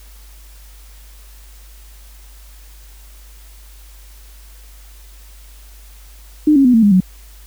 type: tone with pitch steps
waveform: sine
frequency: 302.6 / 274.3 / 248.6 / 225.4 / 204.3 / 185.2 Hz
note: D#4 / C#4 / B3 / A3 / G#3 / F#3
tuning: -48 / -18 / +12 / +42 / -28 / +2 cents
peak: -7 dBFS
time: 6.47-7.004 s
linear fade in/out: 5 ms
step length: 89 ms
effects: added 50 Hz sine -38 dBFS peak until 7.46 s + white hiss -47 dBFS RMS until 7.46 s